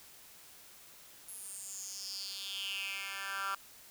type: tone with high-pass filter sweep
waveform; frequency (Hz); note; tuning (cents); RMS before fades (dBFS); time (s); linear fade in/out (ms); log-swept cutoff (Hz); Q
10% pulse; 196; G3; 0; -41; 1.28-3.55; 5; 11000 to 1300; 5.1
effects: white hiss -56 dBFS RMS until 3.9 s